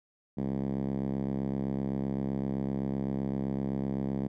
5% pulse tone with band-pass filter, 67.8 Hz, C#2, 38 cents flat, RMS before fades -32 dBFS, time 0.37-4.28 s, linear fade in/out 10 ms, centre 190 Hz, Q 1.9, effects none

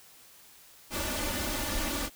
pink noise with comb filter, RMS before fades -32 dBFS, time 0.9-2.1 s, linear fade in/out 50 ms, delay 3.4 ms, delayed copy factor +0.95, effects white hiss -55 dBFS RMS until 2.15 s

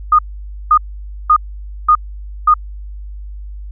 sine tone bursts, 1230 Hz, D#6, 20 cents flat, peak -5 dBFS, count 5, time 0.12-2.54 s, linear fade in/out 5 ms, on 68 ms, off 520 ms, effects added 50 Hz sine -26 dBFS peak until 3.71 s

